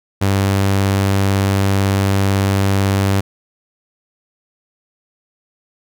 sawtooth tone, 98 Hz, G2, in tune, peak -9 dBFS, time 0.21-3.21 s, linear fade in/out 10 ms, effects none

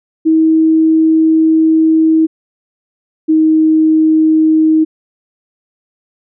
sine tone pair in turn, 319.4 / 315.2 Hz, D#4 / D#4, +45 / +23 cents, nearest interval unison, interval 22 cents, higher first, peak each -6 dBFS, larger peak neither, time 0.25-2.27 / 3.28-4.85 s, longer first, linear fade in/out 20 ms, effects none

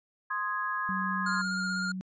sine chord, Ab major, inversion first, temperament equal, 1046.5 / 1244.5 / 1661.2 Hz, C6 / Eb6 / Ab6, 0 / 0 / 0 cents, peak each -33 / -35 / -33 dBFS, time 0.3-1.42 s, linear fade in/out 10 ms
sine tone with pitch glide, 189.6 to 186.45 Hz, F#3 to F#3, +43 to +14 cents, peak -33 dBFS, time 0.89-2.01 s, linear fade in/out 0 ms, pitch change -29 cents, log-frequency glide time 1.12-1.87 s
square tone with vibrato, 1413 Hz, F6, 20 cents sharp, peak -31 dBFS, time 1.26-1.92 s, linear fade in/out 5 ms, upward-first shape square, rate 16 Hz, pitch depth 15 cents each way
effects resampled to 16000 Hz

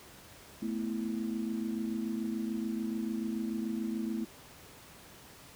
sine chord, A suspended second, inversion none, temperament equal, 220 / 246.9 / 329.6 Hz, A3 / B3 / E4, 0 / 0 / 0 cents, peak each -34 / -38 / -38 dBFS, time 0.62-4.25 s, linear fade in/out 5 ms, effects pink hiss -53 dBFS RMS until 5.55 s + high-pass 60 Hz 12 dB/octave

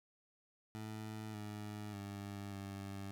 20% pulse tone with pitch steps, 108.6 / 105 / 100.6 / 98.6 Hz, A2 / G#2 / G2 / G2, -22 / +19 / +45 / +11 cents, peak -39 dBFS, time 0.75-3.11 s, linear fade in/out 0 ms, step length 590 ms, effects none

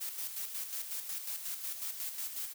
blue noise with tremolo, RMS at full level -38 dBFS, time 0-2.54 s, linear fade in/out 20 ms, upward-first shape square, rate 5.5 Hz, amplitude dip 50%, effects none

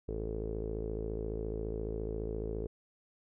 sawtooth tone with low-pass filter, 54.5 Hz, A1, 16 cents flat, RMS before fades -37 dBFS, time 0.08-2.67 s, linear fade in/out 5 ms, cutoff 430 Hz, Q 7.5, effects none

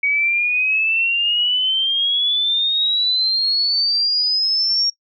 sine exponential sweep, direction up, 2250 to 5588 Hz, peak -15 dBFS, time 0.03-4.9 s, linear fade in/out 5 ms, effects noise-tail reverb RT60 0.1 s tail -22 dB re dry

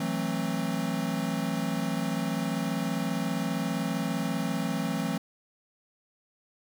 square chord, F# half-diminished seventh, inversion third, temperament equal with one note detuned, 164.81 / 185 / 220 / 265.6 Hz, E3 / F#3 / A3 / C4, 0 / 0 / 0 / +26 cents, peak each -34 dBFS, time 0-5.18 s, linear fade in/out 5 ms, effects none

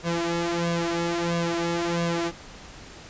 sawtooth tone with flanger, 170 Hz, F3, 46 cents flat, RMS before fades -26 dBFS, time 0.03-2.32 s, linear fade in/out 50 ms, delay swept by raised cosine 1.8 to 3.6 ms, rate 1.5 Hz, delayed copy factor +1, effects pink hiss -44 dBFS RMS until 3.09 s + resampled to 16000 Hz

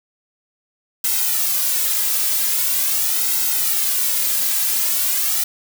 blue noise with flanger, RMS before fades -19 dBFS, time 1.04-5.44 s, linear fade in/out 5 ms, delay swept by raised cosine 1.7 to 2.8 ms, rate 0.43 Hz, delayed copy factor -0.95, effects none

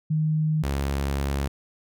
sine / sawtooth tone pair in turn, 155.4 / 69.42 Hz, D#3 / C#2, -2 / +3 cents, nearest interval octave + major second, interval 1395 cents, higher first, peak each -20 dBFS, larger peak neither, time 0.1-0.63 / 0.63-1.48 s, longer second, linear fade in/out 10 ms, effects none

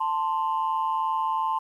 sine tone pair together, 883.8 / 1046.5 Hz, A5 / C6, +7 / 0 cents, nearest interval minor third, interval 293 cents, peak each -25 / -25 dBFS, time 0-1.59 s, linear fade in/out 10 ms, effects tanh soft clip ceiling -17 dBFS + 10-bit

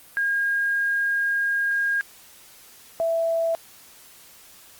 sine tone pair in turn, 1623 / 661.4 Hz, G#6 / E5, -40 / +6 cents, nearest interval octave + major third, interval 1554 cents, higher first, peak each -20 dBFS, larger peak neither, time 0.17-2.01 / 3-3.55 s, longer first, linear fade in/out 0 ms, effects white hiss -49 dBFS RMS until 4.79 s + Opus 32 kbps

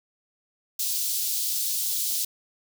white high-pass noise, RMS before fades -27 dBFS, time 0.79-2.25 s, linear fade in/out 5 ms, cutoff 3700 Hz, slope 24 dB/octave, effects none

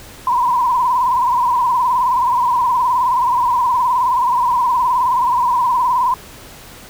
sine tone with vibrato, 987.8 Hz, B5, in tune, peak -12 dBFS, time 0.27-6.14 s, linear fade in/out 2 ms, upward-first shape sine, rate 19 Hz, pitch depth 90 cents each way, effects pink hiss -38 dBFS RMS until 6.89 s

